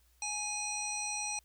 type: harmonic tone with a mistuned harmonic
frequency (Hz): 830.6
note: G#5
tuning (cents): 0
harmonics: 1 / 3 / 5 / 7 / 9 / 10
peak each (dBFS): -42 / -41 / -44 / -38 / -51 / -41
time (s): 0.22-1.39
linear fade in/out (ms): 2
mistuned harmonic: 9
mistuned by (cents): +61
effects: added 60 Hz sine -66 dBFS peak until 1.44 s + white hiss -71 dBFS RMS until 1.44 s